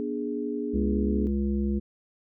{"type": "chord", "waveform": "sine", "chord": "G# diminished", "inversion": "first", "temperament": "equal with one note detuned", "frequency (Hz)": [242.3, 293.7, 415.3], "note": ["B3", "D4", "G#4"], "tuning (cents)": [-33, 0, 0], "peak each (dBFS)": -32, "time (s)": [0, 1.27], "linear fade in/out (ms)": 0}
{"type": "harmonic tone", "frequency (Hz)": 69.1, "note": "C#2", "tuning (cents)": -5, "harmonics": [1, 3, 5, 7], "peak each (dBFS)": [-28, -26, -33, -43], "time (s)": [0.73, 1.8], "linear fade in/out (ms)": 20}
{"effects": []}